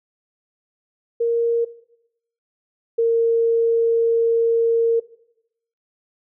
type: tone pair in turn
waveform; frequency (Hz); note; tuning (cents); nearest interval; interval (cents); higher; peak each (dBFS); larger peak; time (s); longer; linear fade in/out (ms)
sine; 466.2 / 460.3; A#4 / A#4; 0 / -22; unison; 22; first; -16 / -14; second; 1.2-1.65 / 2.98-5; second; 10
effects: noise-tail reverb RT60 0.8 s tail -18 dB re dry